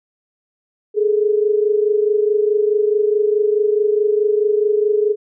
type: tone pair together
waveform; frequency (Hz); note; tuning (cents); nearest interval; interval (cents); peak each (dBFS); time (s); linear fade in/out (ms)
sine; 416 / 440.7; G#4 / A4; +3 / +3; minor second; 100; -14 / -19; 0.94-5.16; 50
effects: none